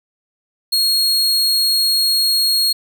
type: tone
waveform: 40% pulse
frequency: 4289 Hz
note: C8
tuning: 42 cents sharp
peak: -12 dBFS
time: 0.72-2.73 s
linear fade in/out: 10 ms
effects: none